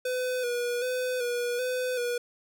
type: tone with vibrato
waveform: square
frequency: 493.9 Hz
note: B4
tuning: in tune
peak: -28 dBFS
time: 0.05-2.18 s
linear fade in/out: 5 ms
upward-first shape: square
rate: 1.3 Hz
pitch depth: 37 cents each way
effects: none